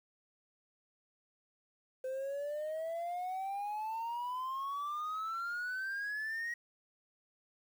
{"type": "exponential sweep", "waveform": "sine", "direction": "up", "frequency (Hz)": [514, 1903], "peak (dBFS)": -33, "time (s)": [2.04, 6.54], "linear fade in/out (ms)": 5, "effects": ["tanh soft clip ceiling -35 dBFS", "10-bit"]}